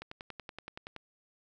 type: click train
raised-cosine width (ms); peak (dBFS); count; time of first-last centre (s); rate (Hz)
0.3; -26; 11; 0.02-0.963; 10.6
effects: none